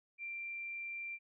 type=tone; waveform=sine; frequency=2363 Hz; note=D7; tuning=10 cents sharp; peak=-40 dBFS; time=0.18-1.19 s; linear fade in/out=50 ms; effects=none